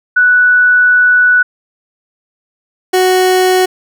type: tone pair in turn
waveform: sine / 30% pulse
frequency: 1480 / 370 Hz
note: F#6 / F#4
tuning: 0 / 0 cents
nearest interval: 2 octaves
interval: 2400 cents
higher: first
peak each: -5 dBFS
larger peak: neither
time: 0.16-1.43 / 2.93-3.66 s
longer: first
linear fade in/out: 10 ms
effects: none